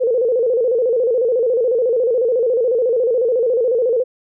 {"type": "tone with vibrato", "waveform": "sine", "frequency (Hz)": 481.6, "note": "B4", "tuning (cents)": -44, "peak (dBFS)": -13, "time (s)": [0, 4.04], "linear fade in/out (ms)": 20, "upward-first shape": "square", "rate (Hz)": 14, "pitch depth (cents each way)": 100, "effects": []}